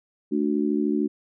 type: chord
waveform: sine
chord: D major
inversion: second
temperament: just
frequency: 220.2 / 293.7 / 367.1 Hz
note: A3 / D4 / F#4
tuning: +2 / 0 / -14 cents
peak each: -25 / -24 / -27 dBFS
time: 0.31-1.08 s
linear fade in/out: 20 ms
effects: none